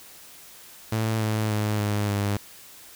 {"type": "tone with pitch steps", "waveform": "sawtooth", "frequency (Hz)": [110.7, 108.36, 106.07, 103.83, 101.63], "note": ["A2", "A2", "G#2", "G#2", "G#2"], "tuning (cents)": [11, -26, 37, 0, -37], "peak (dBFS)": -19, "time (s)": [0.92, 2.37], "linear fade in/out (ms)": 5, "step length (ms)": 290, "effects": ["white hiss -47 dBFS RMS until 2.95 s"]}